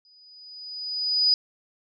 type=tone with exponential growth; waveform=sine; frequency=4960 Hz; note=D#8; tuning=6 cents flat; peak=-15 dBFS; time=0.05-1.34 s; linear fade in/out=1 ms; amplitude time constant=280 ms; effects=none